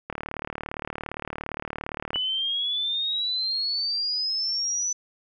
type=click train; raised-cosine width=0.5 ms; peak=-16 dBFS; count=78; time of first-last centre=0.1-2.159 s; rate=37.4 Hz
type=exponential sweep; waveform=sine; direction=up; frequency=2960 to 6020 Hz; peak=-24 dBFS; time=2.14-4.93 s; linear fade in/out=5 ms
effects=none